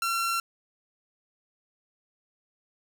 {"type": "tone", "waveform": "sawtooth", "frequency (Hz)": 1361, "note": "F6", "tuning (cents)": -45, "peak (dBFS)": -22, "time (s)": [0.02, 0.4], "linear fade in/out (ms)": 2, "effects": []}